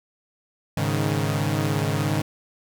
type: chord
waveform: sawtooth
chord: Ab suspended fourth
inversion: none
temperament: equal with one note detuned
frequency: 104.31 / 138.59 / 155.56 Hz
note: Ab2 / Db3 / Eb3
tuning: +8 / 0 / 0 cents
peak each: -22 dBFS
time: 0.77-2.22 s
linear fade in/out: 5 ms
effects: none